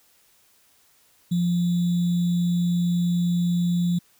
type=tone with sample-and-hold; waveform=sine; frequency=174.61 Hz; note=F3; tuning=in tune; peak=-19 dBFS; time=1.31-3.99 s; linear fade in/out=10 ms; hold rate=3675 Hz; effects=white hiss -60 dBFS RMS until 4.19 s